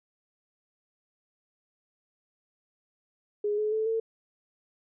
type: tone with pitch steps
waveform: sine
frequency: 415.3 / 426.2 / 437.5 / 449 Hz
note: G#4 / G#4 / A4 / A4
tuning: 0 / +45 / -10 / +35 cents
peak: -25 dBFS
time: 3.44-4 s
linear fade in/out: 5 ms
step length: 140 ms
effects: none